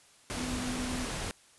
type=tone in noise; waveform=sine; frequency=250.4 Hz; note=B3; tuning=24 cents sharp; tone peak=-35 dBFS; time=0.37-1.05 s; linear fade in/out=0 ms; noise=pink; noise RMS=-36 dBFS; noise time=0.3-1.31 s; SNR=-2 dB; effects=white hiss -60 dBFS RMS until 1.58 s + resampled to 24000 Hz